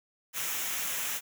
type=noise with comb filter; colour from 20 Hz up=white; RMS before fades=-33 dBFS; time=0.33-1.21 s; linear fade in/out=50 ms; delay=0.22 ms; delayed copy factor=-0.55; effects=none